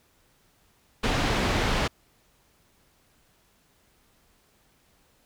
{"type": "low-pass noise", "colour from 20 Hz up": "pink", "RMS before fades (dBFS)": -25, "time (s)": [1.03, 1.88], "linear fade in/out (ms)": 10, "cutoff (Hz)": 4000, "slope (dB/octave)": 12, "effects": ["pink hiss -64 dBFS RMS until 5.25 s"]}